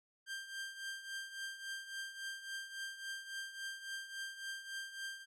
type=tone with tremolo; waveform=sawtooth; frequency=1584 Hz; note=G6; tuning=18 cents sharp; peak=-36 dBFS; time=0.26-5.26 s; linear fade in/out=50 ms; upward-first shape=triangle; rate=3.6 Hz; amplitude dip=75%; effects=low-pass 10000 Hz 12 dB/octave